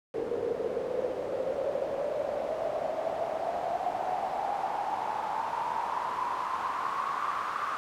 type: noise with band-pass filter sweep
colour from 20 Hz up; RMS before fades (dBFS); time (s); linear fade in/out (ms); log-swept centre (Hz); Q
pink; -32; 0.14-7.77; 0; 450 to 1200; 8.6
effects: none